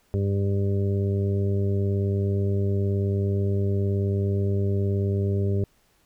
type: harmonic tone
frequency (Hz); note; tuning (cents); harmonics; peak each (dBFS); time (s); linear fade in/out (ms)
99; G2; +18; 1 / 2 / 3 / 4 / 5 / 6; -22 / -30 / -38 / -29 / -41 / -40; 0.14-5.64; 0
effects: pink hiss -64 dBFS RMS until 6.05 s